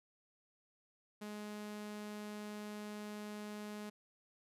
sawtooth tone, 209.5 Hz, G#3, 15 cents sharp, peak -40 dBFS, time 1.21-3.9 s, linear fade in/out 10 ms, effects resampled to 32000 Hz

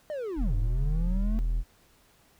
triangle linear two-way sweep, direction down then up, 624 to 95.5 to 225.5 Hz, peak -29 dBFS, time 0.1-1.39 s, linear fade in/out 0 ms, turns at 0.55 s
triangle tone, 41.2 Hz, E1, in tune, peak -22 dBFS, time 0.36-1.64 s, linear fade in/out 50 ms
effects pink hiss -62 dBFS RMS until 2.39 s

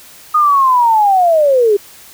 sine linear sweep, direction down, 1244.5 to 392 Hz, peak -7 dBFS, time 0.34-1.77 s, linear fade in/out 10 ms, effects white hiss -39 dBFS RMS until 2.13 s

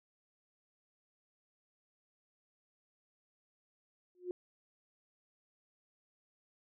sine tone with exponential growth, 359.6 Hz, F#4, 49 cents flat, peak -32 dBFS, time 4.15-4.31 s, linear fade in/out 1 ms, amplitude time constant 34 ms, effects none

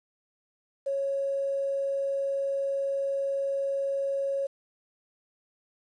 sine tone with quantisation, 551 Hz, C#5, 11 cents flat, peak -26 dBFS, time 0.86-4.47 s, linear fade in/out 10 ms, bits 9, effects resampled to 22050 Hz

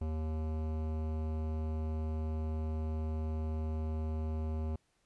sine tone with hard clipping, 78.5 Hz, D#2, 16 cents sharp, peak -35 dBFS, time 0.01-4.76 s, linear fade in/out 5 ms, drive 17 dB, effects pink hiss -75 dBFS RMS until 5.05 s + resampled to 24000 Hz

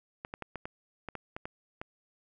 clicks, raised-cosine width 0.5 ms, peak -23 dBFS, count 10, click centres 0.249 / 0.339 / 0.423 / 0.557 / 0.655 / 1.087 / 1.153 / 1.365 / 1.455 / 1.815 s, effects none

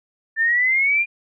sine exponential sweep, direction up, 1770 to 2425 Hz, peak -15 dBFS, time 0.36-1.06 s, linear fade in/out 50 ms, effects none

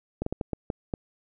slowing click train, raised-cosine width 2 ms, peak -15 dBFS, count 7, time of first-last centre 0.22-0.938 s, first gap 44 ms, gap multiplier 1.4, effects none

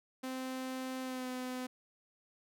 sawtooth tone with pitch glide, 259.4 to 253.6 Hz, C4 to B3, -15 to +46 cents, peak -34 dBFS, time 0.23-1.67 s, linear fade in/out 10 ms, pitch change -39 cents, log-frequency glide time 1.02-1.28 s, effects none

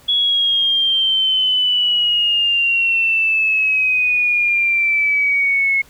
sine exponential sweep, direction down, 3371 to 2175 Hz, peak -13 dBFS, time 0.08-5.82 s, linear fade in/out 10 ms, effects pink hiss -48 dBFS RMS until 5.89 s

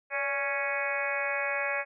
harmonic tone with a mistuned harmonic, 277.2 Hz, C#4, in tune, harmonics 2 / 3 / 4 / 5 / 6 / 7 / 8 / 9, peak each -34 / -39 / -39 / -40 / -34 / -37 / -34 / -37 dBFS, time 0.1-1.85 s, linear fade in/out 50 ms, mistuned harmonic 2, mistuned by +49 cents, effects none

